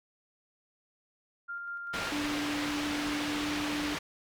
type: tone with tremolo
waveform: sine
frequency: 1396.9 Hz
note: F6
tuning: in tune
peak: -35 dBFS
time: 1.48-2.1 s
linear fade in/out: 20 ms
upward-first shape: square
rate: 5.1 Hz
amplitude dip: 25%
type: low-pass noise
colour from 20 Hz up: white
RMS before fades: -36 dBFS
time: 1.93-3.99 s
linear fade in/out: 10 ms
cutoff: 3100 Hz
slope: 12 dB/octave
type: tone with pitch glide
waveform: sine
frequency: 293.7 to 295.6 Hz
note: D4 to D4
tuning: 0 to +11 cents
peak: -32 dBFS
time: 2.12-3.95 s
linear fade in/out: 2 ms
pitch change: +11 cents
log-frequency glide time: 2.92-3.38 s
effects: none